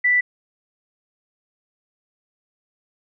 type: tone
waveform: sine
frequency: 1975.5 Hz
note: B6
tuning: in tune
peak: -14 dBFS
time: 0.04-0.21 s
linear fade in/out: 10 ms
effects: none